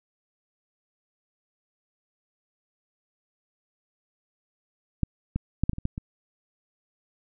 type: clicks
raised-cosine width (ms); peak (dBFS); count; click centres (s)
5; -10 / -14 / -9 / -10 / -20 / -20 / -13 / -20; 8; 5.033 / 5.36 / 5.636 / 5.695 / 5.733 / 5.784 / 5.854 / 5.979
effects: none